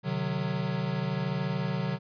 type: chord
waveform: square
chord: C diminished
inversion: none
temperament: equal with one note detuned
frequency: 130.81 / 151.75 / 185 Hz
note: C3 / Eb3 / Gb3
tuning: 0 / -43 / 0 cents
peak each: -34 / -33 / -33 dBFS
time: 0.03-1.99 s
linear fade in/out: 50 ms
effects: resampled to 11025 Hz